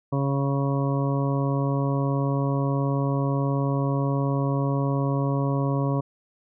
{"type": "harmonic tone", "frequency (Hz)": 138.59, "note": "C#3", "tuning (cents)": 0, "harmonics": [1, 2, 3, 4, 5, 7, 8], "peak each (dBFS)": [-23, -28, -33, -32, -37, -35, -36], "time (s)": [0.12, 6.01], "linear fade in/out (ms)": 10, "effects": []}